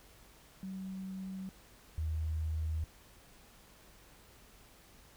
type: tone pair in turn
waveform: sine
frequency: 190 / 79.06 Hz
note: F#3 / D#2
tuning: +46 / +28 cents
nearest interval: octave + minor third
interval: 1518 cents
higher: first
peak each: -39 / -32 dBFS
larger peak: second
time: 0.63-1.49 / 1.98-2.84 s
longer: neither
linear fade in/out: 0 ms
effects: added 50 Hz sine -65 dBFS peak until 5.16 s + pink hiss -60 dBFS RMS until 5.16 s